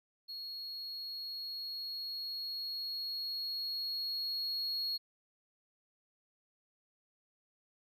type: tone with level ramp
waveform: triangle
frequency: 4314 Hz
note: C#8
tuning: 48 cents flat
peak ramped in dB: -40 to -32 dBFS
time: 0.28-4.98 s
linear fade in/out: 20 ms
effects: none